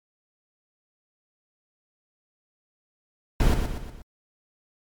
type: noise with echo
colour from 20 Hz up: brown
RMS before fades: -18 dBFS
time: 3.4-3.54 s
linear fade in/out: 2 ms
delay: 120 ms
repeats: 4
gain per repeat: -6 dB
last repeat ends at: 4.02 s
effects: MP3 96 kbps